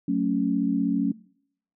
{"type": "chord", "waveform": "sine", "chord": "F# minor", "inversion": "none", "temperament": "just", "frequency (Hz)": [185, 222, 277.5], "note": ["F#3", "A3", "C#4"], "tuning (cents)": [0, 16, 2], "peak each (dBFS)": [-27, -27, -24], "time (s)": [0.08, 1.12], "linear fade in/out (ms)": 5, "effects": ["noise-tail reverb RT60 0.7 s tail -24 dB re dry"]}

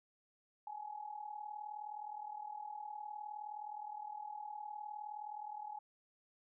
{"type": "tone with amplitude modulation", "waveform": "sine", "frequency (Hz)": 841, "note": "G#5", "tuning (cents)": 22, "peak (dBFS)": -40, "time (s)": [0.67, 5.79], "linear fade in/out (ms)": 2, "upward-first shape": "sine", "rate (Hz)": 39.4, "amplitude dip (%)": 75, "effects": []}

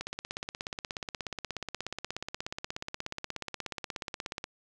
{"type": "click train", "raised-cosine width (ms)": 0.2, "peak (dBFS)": -18, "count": 75, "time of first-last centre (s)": [0.01, 4.441], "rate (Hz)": 16.7, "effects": []}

